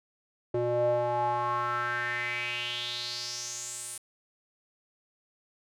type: tone with band-pass filter sweep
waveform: square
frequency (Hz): 120.6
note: B2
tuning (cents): -41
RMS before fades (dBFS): -31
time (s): 0.54-3.98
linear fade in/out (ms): 5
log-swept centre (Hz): 450 to 9600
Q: 5.1
effects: none